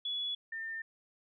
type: tone pair in turn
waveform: sine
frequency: 3399 / 1803.7 Hz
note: G#7 / A6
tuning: +39 / +42 cents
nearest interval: major seventh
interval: 1097 cents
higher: first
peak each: -33 / -37 dBFS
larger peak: first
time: 0.05-0.35 / 0.52-0.82 s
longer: neither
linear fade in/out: 5 ms
effects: none